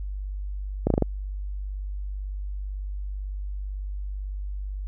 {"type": "slowing click train", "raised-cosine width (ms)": 2, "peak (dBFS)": -7, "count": 5, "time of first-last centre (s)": [0.87, 1.023], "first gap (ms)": 33, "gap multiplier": 1.1, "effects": ["added 49 Hz sine -29 dBFS peak until 4.87 s"]}